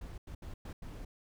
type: noise bursts at uneven times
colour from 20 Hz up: brown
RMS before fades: -44 dBFS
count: 5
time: 0.01-0.18 / 0.27-0.35 / 0.42-0.54 / 0.65-0.73 / 0.82-1.05 s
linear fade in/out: 5 ms
effects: none